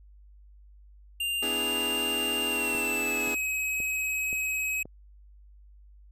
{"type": "tone with pitch glide", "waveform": "square", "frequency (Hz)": [2794, 2547], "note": ["F7", "D#7"], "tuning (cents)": [0, 40], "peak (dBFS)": -28, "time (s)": [1.2, 4.83], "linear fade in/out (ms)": 5, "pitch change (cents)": -160, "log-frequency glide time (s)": [2.47, 3.36]}
{"type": "chord", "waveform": "sawtooth", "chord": "E dominant seventh", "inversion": "second", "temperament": "equal", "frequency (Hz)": [246.9, 293.7, 329.6, 415.3], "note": ["B3", "D4", "E4", "G#4"], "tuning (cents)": [0, 0, 0, 0], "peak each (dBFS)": [-34, -35, -35, -32], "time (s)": [1.42, 3.35], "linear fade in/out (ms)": 10}
{"type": "click train", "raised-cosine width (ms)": 2, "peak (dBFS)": -29, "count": 5, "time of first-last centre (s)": [2.75, 4.855], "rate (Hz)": 1.9}
{"effects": ["added 50 Hz sine -50 dBFS peak until 6.11 s"]}